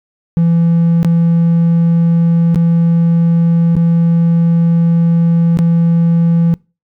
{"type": "tone with dropouts", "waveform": "triangle", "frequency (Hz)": 168, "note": "E3", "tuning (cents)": 33, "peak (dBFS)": -5, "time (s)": [0.37, 6.54], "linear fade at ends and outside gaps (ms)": 0, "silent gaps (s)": [[1.03, 1.047], [2.546, 2.558], [3.754, 3.766], [5.572, 5.589]], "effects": ["noise-tail reverb RT60 0.3 s tail -26 dB re dry", "tanh soft clip ceiling -1 dBFS"]}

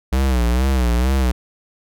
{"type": "tone with vibrato", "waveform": "square", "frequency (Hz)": 62.8, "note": "B1", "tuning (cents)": 30, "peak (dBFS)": -15, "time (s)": [0.12, 1.32], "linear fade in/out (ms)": 10, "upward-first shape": "sine", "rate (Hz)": 2.2, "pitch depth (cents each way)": 120, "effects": []}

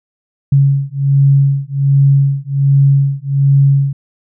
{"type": "beating tone pair", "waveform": "sine", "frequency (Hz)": [138.1, 139.4], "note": ["C#3", "C#3"], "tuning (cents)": [-6, 10], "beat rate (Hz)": 1.3, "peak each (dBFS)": -11, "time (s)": [0.52, 3.93], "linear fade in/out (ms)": 5, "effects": []}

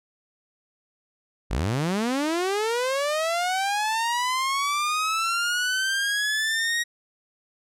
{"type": "linear sweep", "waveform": "sawtooth", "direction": "up", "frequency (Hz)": [42.23, 1894], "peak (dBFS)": -19, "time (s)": [1.5, 6.84], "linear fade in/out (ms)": 20, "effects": ["low-pass 10000 Hz 12 dB/octave"]}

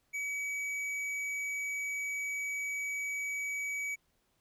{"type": "tone with hard clipping", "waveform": "triangle", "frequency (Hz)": 2275, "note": "C#7", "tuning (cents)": 44, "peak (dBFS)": -35, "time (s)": [0.13, 3.96], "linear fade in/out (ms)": 20, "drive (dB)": 11, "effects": ["pink hiss -75 dBFS RMS until 4.4 s"]}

